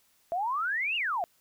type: exponential two-way sweep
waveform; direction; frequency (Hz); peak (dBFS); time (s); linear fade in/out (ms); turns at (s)
sine; up then down; 657 to 2901 to 657; -27; 0.32-1.24; 0; 0.96
effects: white hiss -67 dBFS RMS until 1.4 s